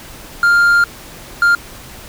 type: tone bursts at uneven times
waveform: triangle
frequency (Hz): 1400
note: F6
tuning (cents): +4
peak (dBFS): -6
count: 2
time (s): 0.43-0.84 / 1.42-1.55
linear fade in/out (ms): 2
effects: pink hiss -35 dBFS RMS until 2.08 s